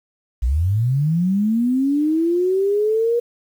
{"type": "linear sweep", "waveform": "sine", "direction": "up", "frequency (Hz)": [54.5, 479], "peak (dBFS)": -15, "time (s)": [0.42, 3.2], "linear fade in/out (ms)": 10, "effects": ["8-bit"]}